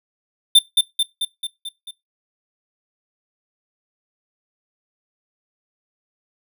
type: tone with echo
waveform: square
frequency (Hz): 3578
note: A7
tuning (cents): +28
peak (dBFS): -8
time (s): 0.55-0.59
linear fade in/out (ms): 5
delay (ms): 220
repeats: 6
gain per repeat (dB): -4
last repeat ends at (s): 1.91
effects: noise-tail reverb RT60 0.2 s tail -20 dB re dry